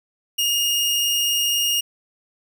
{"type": "tone", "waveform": "sawtooth", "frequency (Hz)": 2846, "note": "F7", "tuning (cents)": 32, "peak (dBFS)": -15, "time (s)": [0.38, 1.81], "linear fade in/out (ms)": 10, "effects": []}